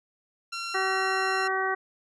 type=tone; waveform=15% pulse; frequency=1367 Hz; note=F6; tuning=37 cents flat; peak=-25 dBFS; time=0.52-1.48 s; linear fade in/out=10 ms
type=harmonic tone; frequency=380.8 Hz; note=F#4; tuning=50 cents sharp; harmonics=1 / 2 / 3 / 4 / 5; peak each=-31 / -31 / -31 / -31 / -31 dBFS; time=0.74-1.75 s; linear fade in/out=10 ms
effects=resampled to 24000 Hz